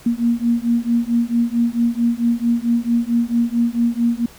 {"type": "beating tone pair", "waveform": "sine", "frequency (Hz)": [233.1, 237.6], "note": ["A#3", "A#3"], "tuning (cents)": [0, 33], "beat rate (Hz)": 4.5, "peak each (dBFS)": -18, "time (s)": [0.06, 4.26], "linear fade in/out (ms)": 5, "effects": ["pink hiss -44 dBFS RMS until 4.38 s"]}